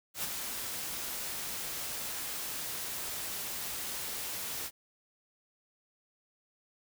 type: noise with ADSR envelope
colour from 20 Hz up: white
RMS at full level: -33 dBFS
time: 0.14-4.71 s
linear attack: 99 ms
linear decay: 16 ms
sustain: -5 dB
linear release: 50 ms
effects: none